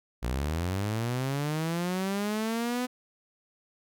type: linear sweep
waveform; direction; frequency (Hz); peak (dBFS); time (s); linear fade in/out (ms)
sawtooth; up; 56.4 to 252.5; -24; 0.22-2.87; 20
effects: none